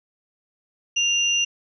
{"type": "tone pair together", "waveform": "sine", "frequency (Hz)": [2794, 5920], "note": ["F7", "F#8"], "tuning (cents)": [0, 0], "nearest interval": "octave + minor second", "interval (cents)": 1300, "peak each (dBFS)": [-19, -25], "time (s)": [0.96, 1.45], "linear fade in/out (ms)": 10, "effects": []}